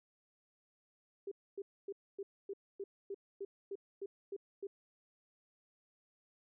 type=tone bursts; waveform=sine; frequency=395.9 Hz; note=G4; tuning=17 cents sharp; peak=-39 dBFS; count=12; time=1.27-4.67 s; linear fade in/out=5 ms; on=45 ms; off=260 ms; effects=none